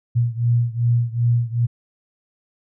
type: beating tone pair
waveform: sine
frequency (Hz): 117.9 / 120.5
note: A#2 / B2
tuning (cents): +20 / -42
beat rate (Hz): 2.6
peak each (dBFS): -18 / -20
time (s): 0.15-1.67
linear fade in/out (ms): 20
effects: none